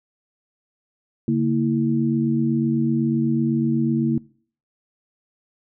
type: tone cluster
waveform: sine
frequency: 141.1 / 229.1 / 326.9 Hz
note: C#3 / A#3 / E4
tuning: +31 / -30 / -14 cents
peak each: -23 / -19 / -24 dBFS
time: 1.28-4.18 s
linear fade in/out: 2 ms
effects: noise-tail reverb RT60 0.5 s tail -22 dB re dry